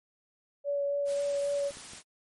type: tone with vibrato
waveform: sine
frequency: 568 Hz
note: C#5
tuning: 42 cents sharp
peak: -27 dBFS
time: 0.64-1.72 s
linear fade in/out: 50 ms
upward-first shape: sine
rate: 3.7 Hz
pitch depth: 10 cents each way
type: noise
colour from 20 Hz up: white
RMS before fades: -45 dBFS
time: 1.05-2.03 s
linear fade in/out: 50 ms
type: clicks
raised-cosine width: 2 ms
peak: -37 dBFS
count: 3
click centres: 1.708 / 1.771 / 1.934 s
effects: MP3 48 kbps